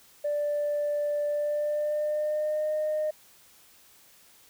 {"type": "tone with pitch glide", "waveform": "sine", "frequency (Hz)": [587.3, 613.3], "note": ["D5", "D#5"], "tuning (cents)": [0, -25], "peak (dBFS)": -24, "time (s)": [0.24, 3.11], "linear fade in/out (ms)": 10, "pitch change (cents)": 75, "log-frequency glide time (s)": [1.27, 2.71], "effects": ["tanh soft clip ceiling -22 dBFS", "white hiss -57 dBFS RMS until 4.49 s"]}